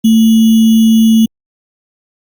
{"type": "tone with sample-and-hold", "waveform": "sine", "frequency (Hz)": 223, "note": "A3", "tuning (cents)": 23, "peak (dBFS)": -4, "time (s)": [0.04, 1.26], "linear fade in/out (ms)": 10, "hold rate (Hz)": 3150, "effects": ["Opus 48 kbps"]}